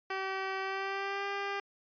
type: tone with pitch glide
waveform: 10% pulse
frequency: 383.7 to 399.3 Hz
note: G4 to G4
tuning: -37 to +32 cents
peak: -25 dBFS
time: 0.1-1.6 s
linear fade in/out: 5 ms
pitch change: +69 cents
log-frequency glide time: 0.61-1.26 s
effects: resampled to 11025 Hz